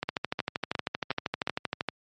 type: two click trains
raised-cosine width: 0.3 ms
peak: -12 / -13 dBFS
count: 24 / 5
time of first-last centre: 0.09-1.887 / 0.03-1.474 s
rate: 12.8 / 2.77 Hz
effects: high-pass 100 Hz 12 dB/octave + MP3 48 kbps